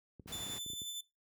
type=clicks; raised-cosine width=3 ms; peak=-38 dBFS; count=12; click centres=0.197 / 0.26 / 0.317 / 0.353 / 0.404 / 0.466 / 0.498 / 0.535 / 0.663 / 0.701 / 0.734 / 0.818 s
type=noise; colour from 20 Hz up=pink; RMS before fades=-48 dBFS; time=0.27-0.59 s; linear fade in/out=10 ms
type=tone with tremolo; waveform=sawtooth; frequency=3520 Hz; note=A7; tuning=in tune; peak=-35 dBFS; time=0.32-1.01 s; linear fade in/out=5 ms; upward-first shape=triangle; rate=11 Hz; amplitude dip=40%
effects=noise-tail reverb RT60 0.2 s tail -19 dB re dry + high-pass 60 Hz 12 dB/octave